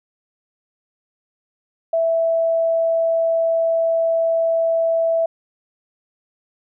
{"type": "tone", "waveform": "sine", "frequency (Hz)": 659.3, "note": "E5", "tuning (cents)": 0, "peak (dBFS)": -15, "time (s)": [1.93, 5.26], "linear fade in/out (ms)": 5, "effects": []}